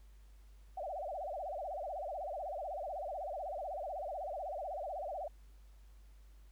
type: tone with vibrato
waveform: sine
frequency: 666 Hz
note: E5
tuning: 18 cents sharp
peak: -38 dBFS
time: 0.77-5.28 s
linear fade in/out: 5 ms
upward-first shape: sine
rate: 16 Hz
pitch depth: 270 cents each way
effects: added 50 Hz sine -55 dBFS peak until 6.51 s + pink hiss -72 dBFS RMS until 6.51 s